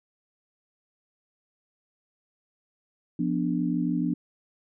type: chord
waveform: sine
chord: B diminished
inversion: second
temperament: equal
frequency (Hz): 174.61 / 246.9 / 293.7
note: F3 / B3 / D4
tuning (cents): 0 / 0 / 0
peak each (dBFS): -28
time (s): 3.19-4.14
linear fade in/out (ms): 5
effects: none